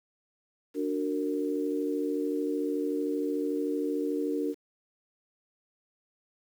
sine chord, D augmented, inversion none, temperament just, 293.7 / 367.1 / 458.9 Hz, D4 / F#4 / A#4, 0 / -14 / -27 cents, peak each -30 / -34 / -32 dBFS, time 0.74-4.55 s, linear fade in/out 50 ms, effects 9-bit

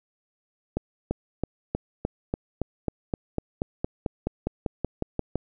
accelerating click train, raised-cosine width 2 ms, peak -12 dBFS, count 20, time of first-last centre 0.77-5.356 s, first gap 340 ms, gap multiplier 0.96, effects none

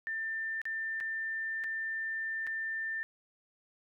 sine tone with dropouts, 1790 Hz, A6, 29 cents sharp, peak -33 dBFS, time 0.07-3.03 s, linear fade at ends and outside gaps 0 ms, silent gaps 0.616-0.654 / 1.002-1.008 / 1.638-1.642 / 2.467-2.472 s, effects none

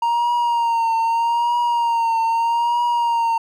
triangle tone with vibrato, 932.3 Hz, A#5, in tune, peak -14 dBFS, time 0.02-3.38 s, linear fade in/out 5 ms, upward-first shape triangle, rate 0.8 Hz, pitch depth 51 cents each way, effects none

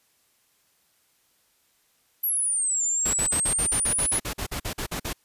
sine exponential two-way sweep, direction down then up, 11880 to 7140 to 10400 Hz, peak -22 dBFS, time 2.23-4.19 s, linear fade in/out 10 ms, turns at 2.84 s
pink noise bursts, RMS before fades -30 dBFS, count 16, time 3.05-5.132 s, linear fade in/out 10 ms, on 87 ms, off 46 ms
effects white hiss -66 dBFS RMS until 5.24 s + resampled to 32000 Hz

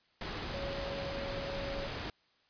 sine tone in noise, 554.4 Hz, C#5, in tune, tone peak -39 dBFS, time 0.54-1.87 s, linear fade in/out 2 ms, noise pink, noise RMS -39 dBFS, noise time 0.21-2.1 s, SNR -3 dB, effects white hiss -70 dBFS RMS until 2.49 s + resampled to 11025 Hz

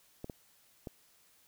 clicks, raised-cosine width 2 ms, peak -27 dBFS, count 3, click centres 0.244 / 0.298 / 0.872 s, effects white hiss -66 dBFS RMS until 1.47 s

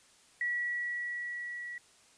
sine tone with level ramp, 1934 Hz, B6, 37 cents flat, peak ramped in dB -29 to -39 dBFS, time 0.41-1.78 s, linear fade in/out 2 ms, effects white hiss -62 dBFS RMS until 2.17 s + resampled to 22050 Hz

